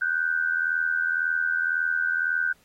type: tone pair together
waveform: sine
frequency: 1468 / 1549.9 Hz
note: F#6 / G6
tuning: -14 / -20 cents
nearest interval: minor second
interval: 94 cents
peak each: -25 dBFS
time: 0.01-2.53 s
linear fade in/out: 10 ms
effects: pink hiss -62 dBFS RMS until 2.64 s + AAC 48 kbps